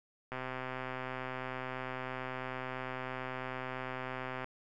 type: click train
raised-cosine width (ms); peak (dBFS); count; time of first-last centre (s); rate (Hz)
0.5; -24; 533; 0.32-4.444; 129
effects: none